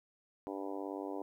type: harmonic tone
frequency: 98 Hz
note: G2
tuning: in tune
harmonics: 3 / 4 / 5 / 6 / 7 / 8 / 9 / 10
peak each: -42 / -44 / -46 / -48 / -49 / -50 / -51 / -52 dBFS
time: 0.47-1.22 s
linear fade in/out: 0 ms
effects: 12-bit